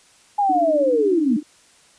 sine linear sweep, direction down, 835 to 210.1 Hz, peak -15 dBFS, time 0.38-1.37 s, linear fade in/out 10 ms
sine tone with tremolo, 300 Hz, D4, 37 cents sharp, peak -19 dBFS, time 0.49-1.43 s, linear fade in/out 10 ms, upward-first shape sine, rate 16 Hz, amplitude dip 95%
effects white hiss -53 dBFS RMS until 1.98 s + resampled to 22050 Hz

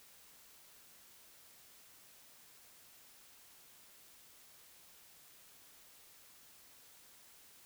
silence, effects white hiss -61 dBFS RMS until 7.65 s

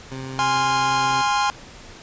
20% pulse tone, 132 Hz, C3, 16 cents sharp, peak -25 dBFS, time 0.11-1.22 s, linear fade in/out 10 ms
45% pulse chord, F minor, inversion first, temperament equal with one note detuned, 823.9 / 1046.5 / 1396.9 Hz, Ab5 / C6 / F6, -14 / 0 / 0 cents, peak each -21 / -22 / -26 dBFS, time 0.39-1.5 s, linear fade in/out 0 ms
effects pink hiss -42 dBFS RMS until 2.02 s + resampled to 16000 Hz

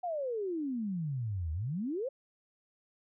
sine exponential two-way sweep, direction down then up, 740 to 75.5 to 566 Hz, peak -32 dBFS, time 0.03-2.09 s, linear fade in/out 10 ms, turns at 1.52 s, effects none

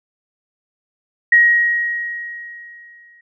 sine tone with exponential decay, 1891 Hz, A#6, 24 cents sharp, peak -6 dBFS, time 1.32-3.21 s, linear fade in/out 5 ms, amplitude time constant 410 ms, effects none

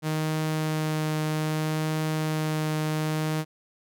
sawtooth tone with vibrato, 155.56 Hz, D#3, in tune, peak -21 dBFS, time 0.02-3.45 s, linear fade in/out 50 ms, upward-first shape triangle, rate 0.63 Hz, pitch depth 11 cents each way, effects none

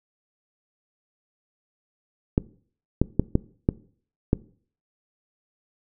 clicks, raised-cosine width 3 ms, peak -5 dBFS, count 6, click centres 2.379 / 3.016 / 3.196 / 3.354 / 3.689 / 4.331 s, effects noise-tail reverb RT60 0.5 s tail -21 dB re dry

